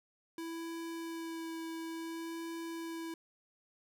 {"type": "tone with vibrato", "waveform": "square", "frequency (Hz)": 329.6, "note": "E4", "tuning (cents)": 0, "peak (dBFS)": -40, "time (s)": [0.38, 3.14], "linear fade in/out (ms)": 2, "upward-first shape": "sine", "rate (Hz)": 0.57, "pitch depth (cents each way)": 12, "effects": []}